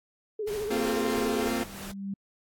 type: tone with vibrato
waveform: sine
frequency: 418.9 Hz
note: G#4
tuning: 15 cents sharp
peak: -29 dBFS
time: 0.39-1.48 s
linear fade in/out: 5 ms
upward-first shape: triangle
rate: 14 Hz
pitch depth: 93 cents each way
type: noise with tremolo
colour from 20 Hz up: pink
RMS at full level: -40 dBFS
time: 0.47-1.92 s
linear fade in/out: 5 ms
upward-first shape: sine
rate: 3.1 Hz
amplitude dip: 45%
type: chord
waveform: sawtooth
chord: Bb suspended second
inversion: none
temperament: equal with one note detuned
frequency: 228.7 / 261.6 / 349.2 Hz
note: Bb3 / C4 / F4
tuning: -33 / 0 / 0 cents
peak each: -27 / -27 / -29 dBFS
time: 0.7-1.64 s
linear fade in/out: 10 ms
type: tone with exponential growth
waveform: sine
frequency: 196.9 Hz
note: G3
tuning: 8 cents sharp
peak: -29 dBFS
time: 1.12-2.14 s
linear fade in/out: 5 ms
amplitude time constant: 220 ms
effects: AAC 64 kbps